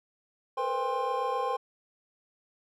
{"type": "tone cluster", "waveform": "triangle", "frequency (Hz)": [449.9, 488.3, 516, 801, 1054], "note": ["A4", "B4", "C5", "G5", "C6"], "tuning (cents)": [39, -20, -24, 37, 12], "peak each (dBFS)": [-37, -33, -33, -31, -30], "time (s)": [0.57, 1.57], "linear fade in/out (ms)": 10, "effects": []}